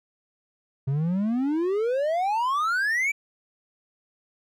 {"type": "exponential sweep", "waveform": "triangle", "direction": "up", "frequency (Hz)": [130.81, 2349], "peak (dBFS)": -20, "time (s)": [0.87, 3.12], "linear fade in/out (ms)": 10, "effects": []}